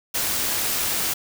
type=noise; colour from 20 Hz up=white; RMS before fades=-24 dBFS; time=0.14-1.14 s; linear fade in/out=10 ms; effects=none